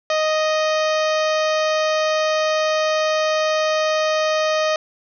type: harmonic tone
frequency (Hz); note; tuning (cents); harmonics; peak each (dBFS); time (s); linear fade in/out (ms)
622.3; D#5; 0; 1 / 2 / 3 / 4 / 5 / 6 / 7 / 8 / 9 / 10; -18 / -24 / -28 / -30 / -32 / -34 / -35 / -36 / -37 / -38; 0.1-4.76; 2
effects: none